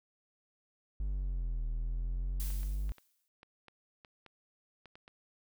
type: linear two-way sweep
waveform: triangle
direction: down then up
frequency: 50.8 to 38.89 to 50.8 Hz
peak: -30 dBFS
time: 1-2.92 s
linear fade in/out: 0 ms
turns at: 1.66 s
type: noise with exponential decay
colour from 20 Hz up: blue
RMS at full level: -42 dBFS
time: 2.4-3.28 s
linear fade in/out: 0 ms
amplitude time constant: 190 ms
type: clicks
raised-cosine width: 0.3 ms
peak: -37 dBFS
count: 11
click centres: 2.504 / 2.632 / 2.893 / 2.983 / 3.431 / 3.683 / 4.048 / 4.263 / 4.857 / 4.955 / 5.079 s
effects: none